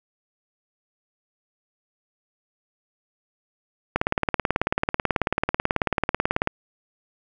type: click train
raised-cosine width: 0.5 ms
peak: -5 dBFS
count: 47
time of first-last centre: 3.96-6.474 s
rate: 18.3 Hz
effects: none